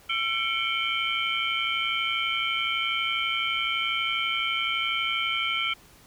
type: tone cluster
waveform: sine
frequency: 1348 / 2198 / 2339 / 3036 / 3148 Hz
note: E6 / C#7 / D7 / F#7 / G7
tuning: +38 / -15 / -8 / +44 / +7 cents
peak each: -31 dBFS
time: 0.09-5.74 s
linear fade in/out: 10 ms
effects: pink hiss -54 dBFS RMS until 6.06 s